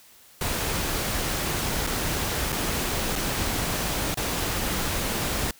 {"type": "noise with dropouts", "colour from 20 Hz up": "pink", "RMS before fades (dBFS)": -27, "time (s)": [0.41, 5.51], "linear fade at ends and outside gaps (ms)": 2, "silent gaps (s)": [[1.867, 1.871], [2.522, 2.526], [3.156, 3.16], [4.144, 4.172]], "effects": ["white hiss -53 dBFS RMS until 5.59 s"]}